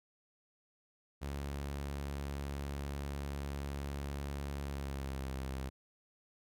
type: tone with pitch glide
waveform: sawtooth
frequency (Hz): 70.4 to 66.53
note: C#2 to C2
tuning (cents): +27 to +29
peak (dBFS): -34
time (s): 1.21-5.7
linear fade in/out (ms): 20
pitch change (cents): -98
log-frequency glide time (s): 4.64-5.31
effects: none